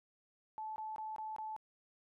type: tone bursts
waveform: sine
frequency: 869 Hz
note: A5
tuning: 22 cents flat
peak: -40 dBFS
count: 5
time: 0.58-1.564 s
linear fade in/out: 0 ms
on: 180 ms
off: 21 ms
effects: none